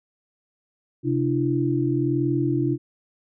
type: tone cluster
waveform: sine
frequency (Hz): 131.9 / 298.9 / 340.2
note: C3 / D4 / F4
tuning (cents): +14 / +31 / -45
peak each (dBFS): -24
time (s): 1.03-2.78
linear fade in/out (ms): 50
effects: none